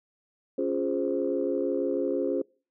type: chord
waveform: sine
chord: Db major seventh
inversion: none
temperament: equal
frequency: 277.2 / 349.2 / 415.3 / 523.3 Hz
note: Db4 / F4 / Ab4 / C5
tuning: 0 / 0 / 0 / 0 cents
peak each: -30 dBFS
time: 0.58-2.42 s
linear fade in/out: 5 ms
effects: noise-tail reverb RT60 0.4 s tail -26 dB re dry + tanh soft clip ceiling -15 dBFS